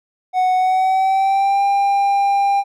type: tone with pitch glide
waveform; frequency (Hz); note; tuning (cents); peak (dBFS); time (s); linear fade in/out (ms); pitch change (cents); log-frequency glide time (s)
triangle; 740 to 797.7; F#5 to G5; 0 to +30; -11; 0.33-2.64; 50; +130; 0.56-1.63
effects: none